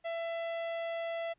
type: tone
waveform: 45% pulse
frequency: 668 Hz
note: E5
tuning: 23 cents sharp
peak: -34 dBFS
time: 0.04-1.34 s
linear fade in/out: 20 ms
effects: pink hiss -75 dBFS RMS until 1.38 s + resampled to 8000 Hz